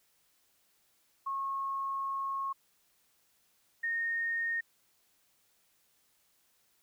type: tone pair in turn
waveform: sine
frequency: 1090 / 1844.8 Hz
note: C#6 / A#6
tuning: -29 / -19 cents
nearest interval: major sixth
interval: 910 cents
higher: second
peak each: -32 / -30 dBFS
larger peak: second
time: 1.26-2.53 / 3.83-4.61 s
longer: first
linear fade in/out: 10 ms
effects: white hiss -71 dBFS RMS until 6.82 s